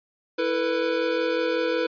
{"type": "chord", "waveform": "square", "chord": "E suspended fourth", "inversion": "none", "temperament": "equal with one note detuned", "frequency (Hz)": [329.6, 448.5, 493.9], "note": ["E4", "A4", "B4"], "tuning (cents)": [0, 33, 0], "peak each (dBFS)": [-29, -30, -25], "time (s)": [0.38, 1.87], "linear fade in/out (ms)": 10, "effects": ["resampled to 11025 Hz"]}